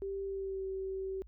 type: tone with pitch glide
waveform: sine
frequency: 392 to 383 Hz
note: G4 to G4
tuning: 0 to -40 cents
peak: -35 dBFS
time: 0.02-1.22 s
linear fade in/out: 0 ms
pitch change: -40 cents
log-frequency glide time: 0.24-0.65 s
effects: added 54 Hz sine -51 dBFS peak until 1.27 s